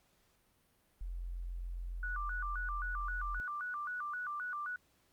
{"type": "tone", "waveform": "sine", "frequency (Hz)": 43.65, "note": "F1", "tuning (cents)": 0, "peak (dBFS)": -38, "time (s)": [1.01, 3.4], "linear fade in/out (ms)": 0}
{"type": "tone with vibrato", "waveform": "sine", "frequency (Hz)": 1318.5, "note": "E6", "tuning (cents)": 0, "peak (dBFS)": -37, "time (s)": [2.03, 4.76], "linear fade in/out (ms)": 2, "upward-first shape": "square", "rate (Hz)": 3.8, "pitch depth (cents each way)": 190}
{"effects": ["pink hiss -72 dBFS RMS until 5.12 s", "Opus 48 kbps"]}